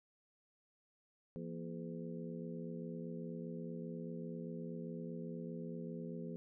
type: harmonic tone with a mistuned harmonic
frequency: 84.9 Hz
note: F2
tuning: 48 cents flat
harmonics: 2 / 3 / 4 / 5 / 6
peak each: -45 / -47 / -54 / -50 / -52 dBFS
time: 1.36-6.36 s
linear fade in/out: 0 ms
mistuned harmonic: 3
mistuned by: -120 cents
effects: none